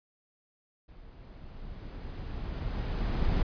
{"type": "noise with level ramp", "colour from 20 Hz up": "brown", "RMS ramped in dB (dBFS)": [-51, -26], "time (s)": [0.88, 3.43], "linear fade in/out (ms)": 10, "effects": ["resampled to 11025 Hz"]}